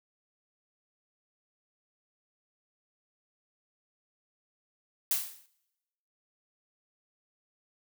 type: noise with exponential decay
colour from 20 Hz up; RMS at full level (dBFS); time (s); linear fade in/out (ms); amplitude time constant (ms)
blue; -25; 5.11-5.46; 2; 76
effects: noise-tail reverb RT60 1.0 s tail -24 dB re dry